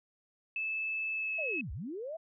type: tone with pitch glide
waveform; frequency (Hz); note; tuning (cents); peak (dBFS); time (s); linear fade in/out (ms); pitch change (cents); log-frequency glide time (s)
sine; 2618 to 2583; E7 to E7; -13 to -36; -32; 0.56-1.61; 2; -23; 1.12-1.42
type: linear two-way sweep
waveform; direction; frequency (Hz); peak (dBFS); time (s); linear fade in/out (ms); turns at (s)
sine; down then up; 675 to 51.91 to 675; -37; 1.38-2.17; 10; 1.72
effects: none